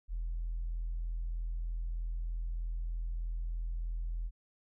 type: tone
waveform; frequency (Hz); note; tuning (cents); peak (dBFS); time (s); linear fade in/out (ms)
sine; 41.61; E1; +17; -32; 0.08-4.31; 50
effects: tanh soft clip ceiling -30 dBFS